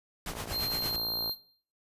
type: noise with tremolo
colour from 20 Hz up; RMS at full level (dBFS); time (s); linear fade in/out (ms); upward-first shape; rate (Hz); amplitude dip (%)
pink; -35; 0.26-0.96; 2; triangle; 8.7; 85
type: click train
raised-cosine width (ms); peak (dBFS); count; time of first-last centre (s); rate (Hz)
1; -28; 58; 0.3-1.295; 57.3
type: tone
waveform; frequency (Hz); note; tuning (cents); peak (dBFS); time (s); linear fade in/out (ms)
square; 4185; C8; 0; -30; 0.51-1.36; 50
effects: noise-tail reverb RT60 0.5 s tail -17 dB re dry + resampled to 32000 Hz

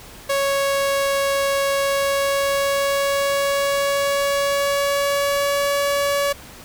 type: tone with pitch glide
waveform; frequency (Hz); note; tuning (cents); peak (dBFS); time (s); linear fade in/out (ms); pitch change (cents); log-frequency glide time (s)
sawtooth; 554.4 to 566.4; C#5 to C#5; 0 to +37; -14; 0.29-6.33; 10; +37; 1.74-5.72
effects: pink hiss -41 dBFS RMS until 6.64 s

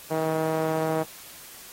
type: tone with band-pass filter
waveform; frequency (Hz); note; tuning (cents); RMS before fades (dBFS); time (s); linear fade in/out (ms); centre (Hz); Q
sawtooth; 159; D#3; +38; -26; 0.1-1.04; 20; 610; 1.7
effects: white hiss -45 dBFS RMS until 1.72 s + AAC 48 kbps

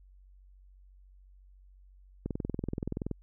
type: click train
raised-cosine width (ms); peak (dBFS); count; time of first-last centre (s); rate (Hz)
3; -20; 19; 2.26-3.113; 21.1
effects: added 47 Hz sine -54 dBFS peak until 3.22 s

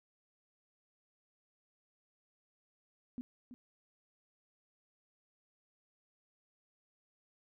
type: tone with echo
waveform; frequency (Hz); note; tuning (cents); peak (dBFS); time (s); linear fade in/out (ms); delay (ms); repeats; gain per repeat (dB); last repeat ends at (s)
sine; 247.2; B3; +2; -38; 3.18-3.21; 0; 330; 1; -10; 3.54
effects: none

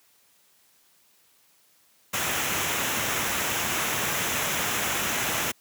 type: noise with comb filter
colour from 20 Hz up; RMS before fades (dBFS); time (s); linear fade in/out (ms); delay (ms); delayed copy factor
pink; -27; 2.13-5.52; 10; 0.22; -0.55
effects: white hiss -62 dBFS RMS until 5.6 s + high-pass 100 Hz 12 dB/octave

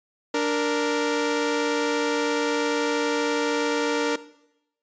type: tone pair together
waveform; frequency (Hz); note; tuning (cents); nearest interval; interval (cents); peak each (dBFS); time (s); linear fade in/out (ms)
sawtooth; 293.5 / 466.2; D4 / A#4; -1 / 0; minor sixth; 801; -21 / -20; 0.34-4.16; 5
effects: noise-tail reverb RT60 0.8 s tail -17 dB re dry + resampled to 16000 Hz

